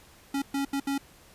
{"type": "tone bursts at uneven times", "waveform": "square", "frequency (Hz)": 277.2, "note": "C#4", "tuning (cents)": 0, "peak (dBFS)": -27, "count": 4, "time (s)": [[0.34, 0.42], [0.54, 0.65], [0.73, 0.8], [0.87, 0.98]], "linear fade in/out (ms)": 5, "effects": ["pink hiss -55 dBFS RMS until 1.34 s", "resampled to 32000 Hz"]}